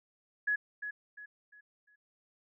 sine tone with echo, 1685 Hz, G#6, 25 cents sharp, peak -27 dBFS, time 0.47-0.56 s, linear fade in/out 10 ms, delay 350 ms, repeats 4, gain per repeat -9 dB, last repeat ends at 1.96 s, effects none

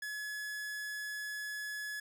45% pulse tone, 1700 Hz, G#6, 40 cents sharp, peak -38 dBFS, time 0.02-2 s, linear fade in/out 5 ms, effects none

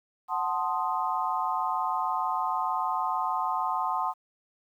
sine chord, F# diminished seventh, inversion none, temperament equal, 740 / 880 / 1046.5 / 1244.5 Hz, F#5 / A5 / C6 / Eb6, 0 / 0 / 0 / 0 cents, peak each -32 / -31 / -30 / -33 dBFS, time 0.28-4.14 s, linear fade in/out 50 ms, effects 10-bit

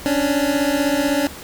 25% pulse beating tone pair, 277.2 / 293.2 Hz, C#4 / D4, 0 / -3 cents, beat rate 16 Hz, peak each -16 dBFS, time 0.06-1.27 s, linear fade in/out 0 ms, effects pink hiss -36 dBFS RMS until 1.43 s

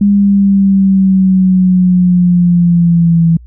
sine linear sweep, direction down, 203 to 164.81 Hz, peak -5 dBFS, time 0.01-3.37 s, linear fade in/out 5 ms, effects added 60 Hz sine -32 dBFS peak until 3.46 s

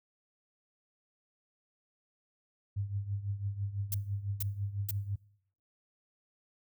sine tone with tremolo, 100.3 Hz, G2, 40 cents sharp, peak -29 dBFS, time 2.76-5.16 s, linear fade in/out 10 ms, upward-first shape triangle, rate 6 Hz, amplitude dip 80%
violet noise bursts, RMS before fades -34 dBFS, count 3, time 3.92-4.909 s, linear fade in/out 2 ms, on 23 ms, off 460 ms
effects noise-tail reverb RT60 0.7 s tail -24 dB re dry

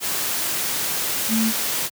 sine tone in noise, 222.4 Hz, A3, 19 cents sharp, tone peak -18 dBFS, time 1.28-1.53 s, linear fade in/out 50 ms, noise white, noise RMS -24 dBFS, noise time 0-1.9 s, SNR +3 dB, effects high-pass 100 Hz 12 dB/octave

